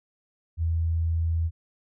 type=tone; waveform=sine; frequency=82.41 Hz; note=E2; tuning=in tune; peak=-22 dBFS; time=0.57-1.51 s; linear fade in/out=50 ms; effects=none